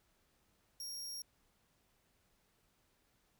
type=tone; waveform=sawtooth; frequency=5588 Hz; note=F8; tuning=in tune; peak=-40 dBFS; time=0.8-1.22 s; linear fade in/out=2 ms; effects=pink hiss -75 dBFS RMS until 3.39 s